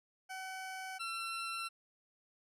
20% pulse tone pair in turn, 756 / 1351.3 Hz, F#5 / E6, +37 / +43 cents, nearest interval minor seventh, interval 1006 cents, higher second, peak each -37 / -33 dBFS, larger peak second, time 0.29-0.99 / 0.99-1.69 s, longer neither, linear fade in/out 20 ms, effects low-pass 12000 Hz 12 dB/octave

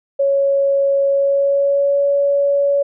sine tone with pitch glide, 554.4 to 564.1 Hz, C#5 to C#5, 0 to +30 cents, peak -12 dBFS, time 0.19-2.83 s, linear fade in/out 10 ms, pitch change +30 cents, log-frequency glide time 1.08-2.05 s, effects none

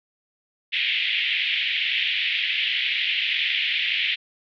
white band-pass noise, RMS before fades -24 dBFS, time 0.72-4.16 s, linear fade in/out 20 ms, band 2000 to 3400 Hz, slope 48 dB/octave, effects none

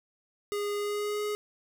square tone with pitch glide, 410.8 to 418.2 Hz, G#4 to G#4, -19 to +12 cents, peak -30 dBFS, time 0.52-1.35 s, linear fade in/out 0 ms, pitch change +31 cents, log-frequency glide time 0.76-1.22 s, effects none

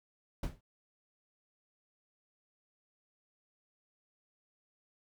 brown noise with exponential decay, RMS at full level -30 dBFS, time 0.43-0.61 s, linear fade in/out 5 ms, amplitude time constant 37 ms, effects none

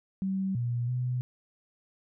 sine tone with pitch steps, 191.8 / 120.2 / 125 Hz, G3 / B2 / B2, -37 / -46 / +21 cents, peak -27 dBFS, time 0.22-1.21 s, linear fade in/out 0 ms, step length 330 ms, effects none

